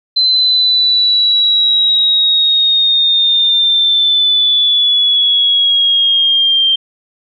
sine linear sweep, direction down, 4068 to 3158 Hz, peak -8 dBFS, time 0.16-6.76 s, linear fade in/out 10 ms, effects none

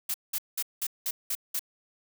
blue noise bursts, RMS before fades -30 dBFS, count 7, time 0.09-1.594 s, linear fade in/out 5 ms, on 52 ms, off 190 ms, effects none

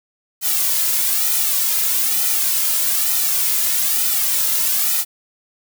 blue noise with flanger, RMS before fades -18 dBFS, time 0.41-5.05 s, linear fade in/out 50 ms, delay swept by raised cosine 1.8 to 2.67 ms, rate 1.1 Hz, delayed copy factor -0.95, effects none

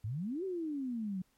sine exponential two-way sweep, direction up then down, 96.9 to 392 to 179.8 Hz, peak -34 dBFS, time 0.04-1.22 s, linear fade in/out 5 ms, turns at 0.44 s, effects pink hiss -73 dBFS RMS until 1.37 s + MP3 64 kbps

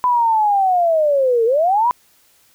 sine linear two-way sweep, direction down then up, 1005 to 442.7 to 1005 Hz, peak -12 dBFS, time 0.04-1.91 s, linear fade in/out 0 ms, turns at 1.45 s, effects white hiss -55 dBFS RMS until 2.54 s

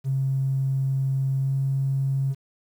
triangle tone with pitch glide, 134.5 to 135.67 Hz, C3 to C#3, +48 to -37 cents, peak -17 dBFS, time 0.04-2.35 s, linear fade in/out 50 ms, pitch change +15 cents, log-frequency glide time 1.39-1.53 s, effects tanh soft clip ceiling -19 dBFS + 9-bit

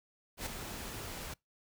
pink noise with ADSR envelope, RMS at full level -36 dBFS, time 0.37-1.34 s, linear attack 93 ms, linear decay 7 ms, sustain -7 dB, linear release 6 ms, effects noise-tail reverb RT60 0.2 s tail -26 dB re dry

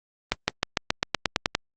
accelerating click train, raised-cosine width 0.2 ms, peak -3 dBFS, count 11, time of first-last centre 0.32-1.55 s, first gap 160 ms, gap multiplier 0.94, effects low-pass 7000 Hz 12 dB/octave + Opus 32 kbps

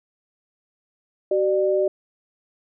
sine tone pair together, 380 / 597.8 Hz, F#4 / D5, +46 / +31 cents, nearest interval minor sixth, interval 785 cents, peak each -20 dBFS, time 1.31-1.88 s, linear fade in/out 5 ms, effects none

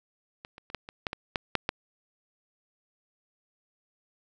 clicks, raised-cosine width 0.3 ms, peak -25 / -30 / -29 / -15 / -25 / -13 / -17 / -11 / -7 / -10 dBFS, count 10, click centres 0.449 / 0.581 / 0.701 / 0.747 / 0.889 / 1.068 / 1.131 / 1.358 / 1.553 / 1.691 s, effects none

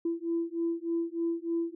sine beating tone pair, 333.7 / 337 Hz, E4 / E4, +21 / +38 cents, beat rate 3.3 Hz, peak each -31 dBFS, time 0.05-1.75 s, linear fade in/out 5 ms, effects tanh soft clip ceiling -21 dBFS

